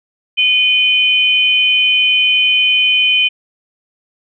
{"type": "tone pair together", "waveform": "sine", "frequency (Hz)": [2463, 3056], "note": ["D#7", "G7"], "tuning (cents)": [-18, -45], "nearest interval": "major third", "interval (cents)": 373, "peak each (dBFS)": -12, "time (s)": [0.37, 3.29], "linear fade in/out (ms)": 20, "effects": []}